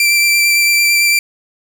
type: tone with vibrato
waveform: sawtooth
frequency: 2349 Hz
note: D7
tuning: in tune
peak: -6 dBFS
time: 0-1.19 s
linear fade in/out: 2 ms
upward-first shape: square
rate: 8.9 Hz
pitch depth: 10 cents each way
effects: none